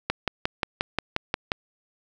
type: click train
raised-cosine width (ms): 0.3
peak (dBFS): -7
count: 9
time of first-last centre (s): 0.1-1.518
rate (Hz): 5.64
effects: none